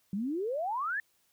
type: exponential sweep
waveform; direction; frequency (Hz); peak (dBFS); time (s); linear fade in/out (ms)
sine; up; 185 to 1821; -30; 0.13-1; 2
effects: white hiss -71 dBFS RMS until 1.32 s